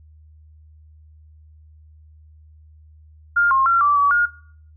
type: tone with pitch steps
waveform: sine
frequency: 1406 / 1069 / 1369 / 1162 / 1141 / 1426 Hz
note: F6 / C6 / F6 / D6 / C#6 / F6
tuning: +11 / +37 / -35 / -19 / +50 / +36 cents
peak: -13 dBFS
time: 3.36-4.26 s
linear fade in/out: 10 ms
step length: 150 ms
effects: noise-tail reverb RT60 0.6 s tail -22 dB re dry + added 77 Hz sine -45 dBFS peak until 4.76 s